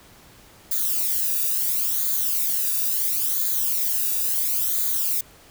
violet noise with flanger, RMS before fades -23 dBFS, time 0.71-5.21 s, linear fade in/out 5 ms, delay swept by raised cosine 0.36 to 0.96 ms, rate 0.73 Hz, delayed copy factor -0.8, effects pink hiss -50 dBFS RMS until 5.5 s

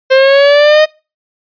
45% pulse exponential sweep, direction up, 523.3 to 622 Hz, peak -4 dBFS, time 0.1-0.86 s, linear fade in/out 20 ms, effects noise-tail reverb RT60 0.3 s tail -24 dB re dry + resampled to 11025 Hz

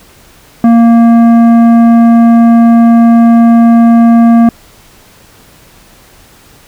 sine tone with tanh clipping, 232 Hz, A#3, 8 cents flat, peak -3 dBFS, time 0.64-4.49 s, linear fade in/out 2 ms, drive 11 dB, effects pink hiss -40 dBFS RMS until 6.67 s

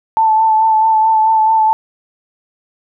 sine tone with vibrato, 880 Hz, A5, in tune, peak -8 dBFS, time 0.17-1.73 s, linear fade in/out 0 ms, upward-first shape sine, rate 4.6 Hz, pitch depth 23 cents each way, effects none

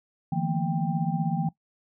sine tone cluster, 153.2 / 168.9 / 221.2 / 238.1 / 789 Hz, D#3 / E3 / A3 / A#3 / G5, -27 / +42 / +9 / +37 / +11 cents, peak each -29 / -27 / -33 / -36 / -32 dBFS, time 0.32-1.49 s, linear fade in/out 5 ms, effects noise-tail reverb RT60 0.1 s tail -18 dB re dry

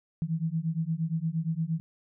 sine beating tone pair, 158.3 / 166.9 Hz, D#3 / E3, +30 / +22 cents, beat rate 8.6 Hz, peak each -30 dBFS, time 0.22-1.8 s, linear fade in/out 0 ms, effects none

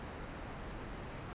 pink low-pass noise, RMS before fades -45 dBFS, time 0-1.33 s, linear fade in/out 0 ms, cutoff 1900 Hz, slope 12 dB/octave, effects resampled to 8000 Hz

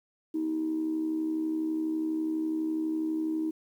sine tone with amplitude modulation, 316.5 Hz, D#4, 30 cents sharp, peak -24 dBFS, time 0.34-3.51 s, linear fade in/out 10 ms, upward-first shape sine, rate 72.1 Hz, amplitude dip 55%, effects tanh soft clip ceiling -21 dBFS + 10-bit

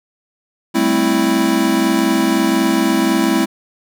square chord, A minor seventh, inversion third, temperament equal, 196 / 220 / 261.6 / 329.6 Hz, G3 / A3 / C4 / E4, 0 / 0 / 0 / 0 cents, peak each -22 / -20 / -19 / -17 dBFS, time 0.74-3.46 s, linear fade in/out 20 ms, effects none

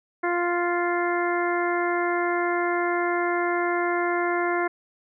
harmonic tone, 349.2 Hz, F4, in tune, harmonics 1 / 2 / 3 / 4 / 5 / 6, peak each -25 / -28 / -30 / -31 / -32 / -33 dBFS, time 0.23-4.68 s, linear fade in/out 10 ms, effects none

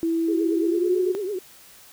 sine tone with pitch glide, 330 to 364 Hz, E4 to F#4, +2 to -28 cents, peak -20 dBFS, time 0.03-1.15 s, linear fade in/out 0 ms, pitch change +170 cents, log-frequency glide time 0.63-0.95 s
sine tone with vibrato, 392.3 Hz, G4, 1 cent sharp, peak -25 dBFS, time 0.28-1.39 s, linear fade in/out 5 ms, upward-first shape triangle, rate 9 Hz, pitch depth 180 cents each way
effects white hiss -49 dBFS RMS until 1.92 s

